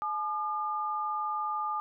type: tone pair together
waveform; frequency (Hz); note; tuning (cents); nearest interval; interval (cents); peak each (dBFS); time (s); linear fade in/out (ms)
sine; 854 / 1207.7; G#5 / D6; +48 / +48; tritone; 600; -34 / -31; 0.02-1.8; 0
effects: none